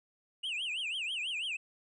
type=tone with vibrato; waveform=triangle; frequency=2794 Hz; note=F7; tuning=in tune; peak=-32 dBFS; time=0.43-1.57 s; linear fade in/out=10 ms; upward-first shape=triangle; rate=6.1 Hz; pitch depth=290 cents each way; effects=resampled to 24000 Hz